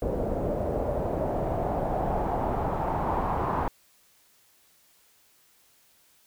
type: noise with low-pass filter sweep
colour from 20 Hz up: pink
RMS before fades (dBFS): -28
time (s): 0.02-3.68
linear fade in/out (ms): 0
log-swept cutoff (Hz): 530 to 1000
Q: 3.1
effects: white hiss -62 dBFS RMS until 6.26 s

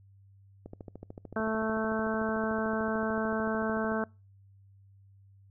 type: click train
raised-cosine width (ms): 2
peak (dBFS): -29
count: 45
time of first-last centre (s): 0.66-3.919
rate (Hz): 13.5
type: harmonic tone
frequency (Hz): 220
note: A3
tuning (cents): 0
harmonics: 1 / 2 / 3 / 4 / 5 / 6 / 7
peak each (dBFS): -32 / -34 / -34 / -40 / -40 / -40 / -37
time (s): 1.36-4.04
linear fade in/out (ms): 2
effects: noise-tail reverb RT60 0.3 s tail -26 dB re dry + added 98 Hz sine -55 dBFS peak until 5.5 s

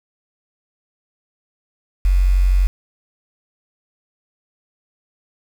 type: tone with quantisation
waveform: sine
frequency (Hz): 46.09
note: F#1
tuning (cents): -6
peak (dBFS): -11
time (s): 2.05-2.67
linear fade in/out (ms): 0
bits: 6
effects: none

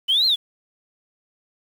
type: exponential two-way sweep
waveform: sine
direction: up then down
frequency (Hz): 2960 to 4262 to 3311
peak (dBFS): -14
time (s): 0.08-0.36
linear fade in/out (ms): 20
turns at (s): 0.26
effects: tanh soft clip ceiling -12 dBFS + 7-bit

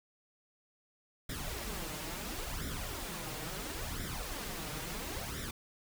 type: noise with flanger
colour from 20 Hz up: pink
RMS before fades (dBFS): -40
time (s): 1.29-5.51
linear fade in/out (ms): 5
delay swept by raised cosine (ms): 0.54 to 6.54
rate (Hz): 0.73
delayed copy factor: +0.7
effects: none

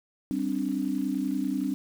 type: chord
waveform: sine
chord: G suspended fourth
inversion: none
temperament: equal with one note detuned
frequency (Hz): 196 / 263.3 / 293.7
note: G3 / C4 / D4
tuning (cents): 0 / +11 / 0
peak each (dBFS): -32 / -29 / -30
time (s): 0.31-1.74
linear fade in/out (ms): 0
effects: 8-bit

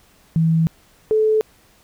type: tone pair in turn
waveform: sine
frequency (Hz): 162.6 / 434.1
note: E3 / A4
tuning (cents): -23 / -23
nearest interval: octave + perfect fourth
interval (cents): 1700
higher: second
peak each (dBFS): -13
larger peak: neither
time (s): 0.36-0.67 / 1.11-1.41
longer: first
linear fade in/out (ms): 0
effects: pink hiss -54 dBFS RMS until 1.83 s

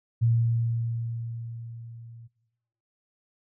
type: tone with level ramp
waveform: sine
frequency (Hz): 116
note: A#2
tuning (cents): -8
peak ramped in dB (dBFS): -18 to -44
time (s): 0.21-2.28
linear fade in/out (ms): 20
effects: noise-tail reverb RT60 1.0 s tail -20 dB re dry

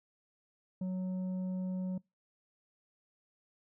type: tone with tanh clipping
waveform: triangle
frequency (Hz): 185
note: F#3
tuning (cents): 0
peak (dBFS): -34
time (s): 0.81-1.98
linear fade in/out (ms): 5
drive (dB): 10
effects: noise-tail reverb RT60 0.2 s tail -24 dB re dry

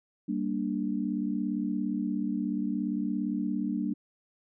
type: chord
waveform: sine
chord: G minor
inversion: none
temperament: equal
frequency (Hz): 196 / 233.1 / 293.7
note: G3 / Bb3 / D4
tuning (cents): 0 / 0 / 0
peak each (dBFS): -32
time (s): 0.28-3.94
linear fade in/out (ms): 10
effects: none

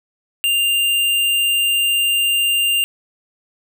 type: tone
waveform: square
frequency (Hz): 2794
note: F7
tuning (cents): 0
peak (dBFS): -15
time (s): 0.44-2.84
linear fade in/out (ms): 0
effects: none

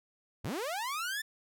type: linear sweep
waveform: sawtooth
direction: up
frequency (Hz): 68.5 to 1793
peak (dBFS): -30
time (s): 0.44-1.22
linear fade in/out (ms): 10
effects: none

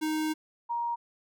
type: tone pair in turn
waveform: square / sine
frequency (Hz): 311.1 / 942.3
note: D#4 / A#5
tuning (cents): 0 / +18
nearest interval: octave + perfect fifth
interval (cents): 1918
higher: second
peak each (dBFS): -28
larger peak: neither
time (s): 0.01-0.34 / 0.69-0.96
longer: first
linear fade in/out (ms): 20
effects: none

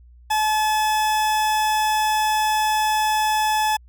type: tone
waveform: 40% pulse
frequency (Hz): 860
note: A5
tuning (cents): -40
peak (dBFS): -17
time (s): 0.3-3.77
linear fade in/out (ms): 10
effects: added 60 Hz sine -45 dBFS peak until 3.88 s

